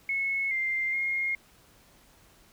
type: tone with pitch steps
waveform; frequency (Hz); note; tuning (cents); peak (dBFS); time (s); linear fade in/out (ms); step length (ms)
sine; 2190 / 2096 / 2138; C#7 / C7 / C7; -22 / +2 / +37; -26; 0.09-1.35; 2; 420
effects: pink hiss -59 dBFS RMS until 2.52 s